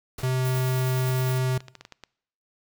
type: noise with exponential decay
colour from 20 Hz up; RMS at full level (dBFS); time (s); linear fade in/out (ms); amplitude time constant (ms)
pink; -35; 0.18-0.46; 5; 60
type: tone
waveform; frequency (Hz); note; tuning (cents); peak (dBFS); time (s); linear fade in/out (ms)
square; 128.9; C3; -26; -23; 0.23-1.58; 5
type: noise with tremolo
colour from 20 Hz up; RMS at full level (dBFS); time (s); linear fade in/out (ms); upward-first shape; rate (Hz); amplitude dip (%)
violet; -37; 0.45-1.38; 0; sine; 9.8; 40
type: clicks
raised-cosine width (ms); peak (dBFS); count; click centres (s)
0.2; -24; 7; 1.605 / 1.683 / 1.753 / 1.81 / 1.851 / 1.923 / 2.037
effects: noise-tail reverb RT60 0.7 s tail -23 dB re dry